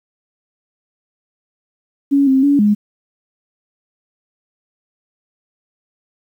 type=tone with pitch steps; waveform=sine; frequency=279.8 / 265.5 / 284.2 / 208 Hz; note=C#4 / C4 / C#4 / G#3; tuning=+16 / +25 / +43 / +3 cents; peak=-9 dBFS; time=2.11-2.75 s; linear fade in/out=20 ms; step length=160 ms; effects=8-bit